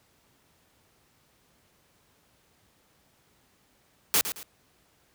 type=noise with echo; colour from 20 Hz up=white; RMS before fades=-22 dBFS; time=4.14-4.21 s; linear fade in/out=0 ms; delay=110 ms; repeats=2; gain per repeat=-10 dB; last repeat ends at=4.43 s; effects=pink hiss -65 dBFS RMS until 5.14 s + high-pass 60 Hz 12 dB/octave